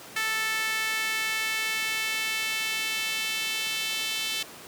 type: tone with high-pass filter sweep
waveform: sawtooth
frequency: 440 Hz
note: A4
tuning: in tune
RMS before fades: -29 dBFS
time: 0.16-4.43 s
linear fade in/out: 5 ms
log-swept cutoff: 1800 to 3000 Hz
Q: 2.2
effects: pink hiss -44 dBFS RMS until 4.67 s + high-pass 200 Hz 12 dB/octave